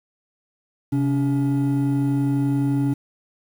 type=tone pair together; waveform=triangle; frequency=133.3 / 282.5 Hz; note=C3 / C#4; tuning=+33 / +33 cents; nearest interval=octave + minor second; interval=1300 cents; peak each=-19 / -18 dBFS; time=0.92-2.94 s; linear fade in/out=10 ms; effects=tanh soft clip ceiling -8 dBFS + 8-bit